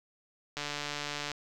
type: click train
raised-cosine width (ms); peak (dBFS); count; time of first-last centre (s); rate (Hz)
0.2; -18; 110; 0.57-1.317; 146
effects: none